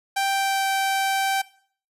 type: tone with pitch glide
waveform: sawtooth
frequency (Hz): 784 to 777.7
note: G5 to G5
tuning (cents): 0 to -14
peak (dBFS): -17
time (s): 0.16-1.42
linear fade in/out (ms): 10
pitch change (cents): -14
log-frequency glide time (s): 0.31-0.67
effects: noise-tail reverb RT60 0.5 s tail -19 dB re dry + resampled to 32000 Hz